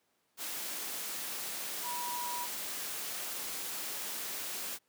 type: tone in noise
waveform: sine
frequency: 970 Hz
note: B5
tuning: 31 cents flat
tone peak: -37 dBFS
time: 1.82-2.48 s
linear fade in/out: 50 ms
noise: white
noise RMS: -39 dBFS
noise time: 0.37-4.79 s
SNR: -1 dB
effects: pink hiss -75 dBFS RMS until 4.88 s + high-pass 200 Hz 12 dB/octave